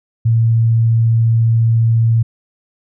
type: tone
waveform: sine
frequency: 114.3 Hz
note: A#2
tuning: 34 cents flat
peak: -9 dBFS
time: 0.25-2.23 s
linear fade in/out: 10 ms
effects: none